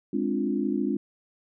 sine chord, D half-diminished seventh, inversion second, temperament equal, 207.7 / 261.6 / 293.7 / 349.2 Hz, Ab3 / C4 / D4 / F4, 0 / 0 / 0 / 0 cents, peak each -29 / -29 / -29 / -31 dBFS, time 0.13-0.97 s, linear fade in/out 5 ms, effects none

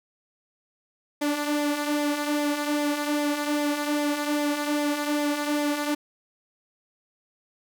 sawtooth tone with flanger, 293.7 Hz, D4, in tune, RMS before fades -26 dBFS, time 1.21-5.95 s, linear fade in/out 10 ms, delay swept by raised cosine 0.69 to 3.79 ms, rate 2.5 Hz, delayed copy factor -0.5, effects none

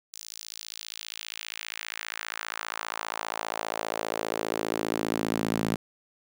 sawtooth tone with high-pass filter sweep, 55 Hz, A1, in tune, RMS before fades -33 dBFS, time 0.13-5.76 s, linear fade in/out 5 ms, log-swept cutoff 5900 to 190 Hz, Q 1.6, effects none

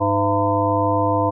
harmonic tone with a mistuned harmonic, 101.5 Hz, G#2, 39 cents flat, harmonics 1 / 3 / 5 / 7 / 9 / 10, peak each -23 / -23 / -23 / -23 / -23 / -23 dBFS, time 0-1.31 s, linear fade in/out 20 ms, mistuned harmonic 7, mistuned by -86 cents, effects none

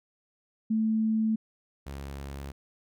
sine / sawtooth tone pair in turn, 220 / 69.3 Hz, A3 / C#2, 0 / 0 cents, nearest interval octave + minor sixth, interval 2000 cents, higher first, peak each -23 / -33 dBFS, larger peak first, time 0.7-1.36 / 1.86-2.52 s, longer neither, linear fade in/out 10 ms, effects none

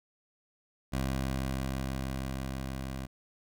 15% pulse tone with level ramp, 66.2 Hz, C2, 21 cents sharp, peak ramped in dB -23 to -30 dBFS, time 0.92-3.07 s, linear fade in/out 20 ms, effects none

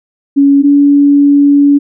sine tone pair in turn, 280 / 284.9 Hz, C#4 / C#4, +18 / +48 cents, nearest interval unison, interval 30 cents, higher second, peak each -3 dBFS, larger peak neither, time 0.36-0.63 / 0.63-1.79 s, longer second, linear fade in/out 20 ms, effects none

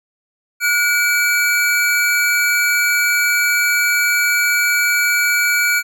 square tone pair together, 1445.1 / 2300 Hz, F#6 / D7, -41 / -37 cents, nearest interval minor sixth, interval 804 cents, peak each -17 dBFS, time 0.6-5.83 s, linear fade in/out 50 ms, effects none

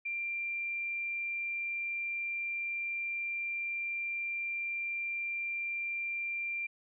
sine tone, 2373 Hz, D7, 17 cents sharp, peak -33 dBFS, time 0.05-6.67 s, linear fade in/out 10 ms, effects none

